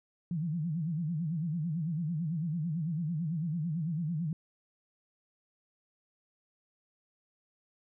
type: tone with vibrato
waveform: sine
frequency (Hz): 162.2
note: E3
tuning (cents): -28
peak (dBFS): -30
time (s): 0.31-4.33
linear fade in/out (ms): 2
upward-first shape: sine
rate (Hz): 9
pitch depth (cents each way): 160
effects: none